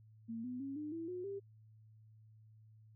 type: tone with pitch steps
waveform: sine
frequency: 227.8 / 249.9 / 274 / 300.6 / 329.7 / 361.6 / 396.6 Hz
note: A#3 / B3 / C#4 / D4 / E4 / F#4 / G4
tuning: -40 / +21 / -20 / +40 / 0 / -40 / +20 cents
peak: -40 dBFS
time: 0.28-1.4 s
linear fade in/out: 20 ms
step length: 160 ms
effects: added 109 Hz sine -59 dBFS peak until 2.95 s